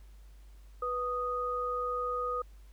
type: tone pair together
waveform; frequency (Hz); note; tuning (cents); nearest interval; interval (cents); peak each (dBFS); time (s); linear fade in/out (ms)
sine; 493.2 / 1241.7; B4 / D#6; -2 / -4; octave + major third; 1598; -35 / -32; 0.82-2.42; 5
effects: added 50 Hz sine -50 dBFS peak until 2.72 s + pink hiss -67 dBFS RMS until 2.72 s